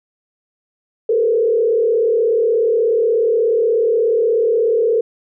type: tone with frequency modulation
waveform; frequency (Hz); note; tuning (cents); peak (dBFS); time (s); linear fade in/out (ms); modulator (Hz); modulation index
sine; 454.2; A#4; -45; -12; 1.09-5.01; 5; 36.6; 1
effects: none